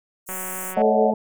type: high-pass noise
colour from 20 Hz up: pink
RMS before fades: -32 dBFS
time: 0.26-0.75 s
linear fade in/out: 50 ms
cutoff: 7100 Hz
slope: 48 dB/octave
type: click train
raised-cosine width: 0.5 ms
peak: -20 dBFS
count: 99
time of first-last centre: 0.29-0.817 s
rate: 186 Hz
type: chord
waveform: sine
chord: D# half-diminished seventh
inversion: second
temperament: equal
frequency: 440 / 554.4 / 622.3 / 740 Hz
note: A4 / C#5 / D#5 / F#5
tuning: 0 / 0 / 0 / 0 cents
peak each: -22 dBFS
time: 0.76-1.12 s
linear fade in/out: 20 ms
type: harmonic tone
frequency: 216.8 Hz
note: A3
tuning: 25 cents flat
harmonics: 1 / 2 / 3 / 4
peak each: -23 / -25 / -29 / -29 dBFS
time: 0.77-1.14 s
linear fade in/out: 5 ms
effects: none